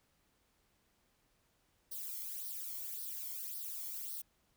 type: noise with flanger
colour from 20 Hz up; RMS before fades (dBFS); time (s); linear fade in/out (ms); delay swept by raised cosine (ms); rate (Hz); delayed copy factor
violet; -43; 1.91-4.22; 10; 0.2 to 0.94; 1.8; +0.75
effects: pink hiss -75 dBFS RMS until 4.56 s